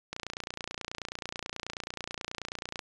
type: click train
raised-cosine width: 0.2 ms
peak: -18 dBFS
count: 79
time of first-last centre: 0.13-2.792 s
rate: 29.3 Hz
effects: resampled to 22050 Hz